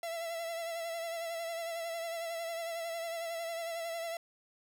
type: tone with vibrato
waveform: 45% pulse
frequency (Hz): 668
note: E5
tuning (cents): +23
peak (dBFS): -36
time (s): 0.03-4.17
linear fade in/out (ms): 2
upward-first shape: sine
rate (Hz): 11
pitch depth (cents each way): 35
effects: none